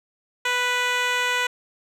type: tone with band-pass filter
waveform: 10% pulse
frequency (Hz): 493.9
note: B4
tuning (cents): 0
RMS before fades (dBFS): -23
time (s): 0.45-1.47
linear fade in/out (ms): 5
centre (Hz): 2200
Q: 0.51
effects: none